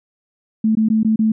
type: tone with dropouts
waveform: sine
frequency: 219.3 Hz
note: A3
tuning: 6 cents flat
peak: -12 dBFS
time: 0.64-1.32 s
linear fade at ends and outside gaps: 5 ms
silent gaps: 0.752-0.77 / 0.887-0.9 / 1.032-1.047 / 1.16-1.191 s
effects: none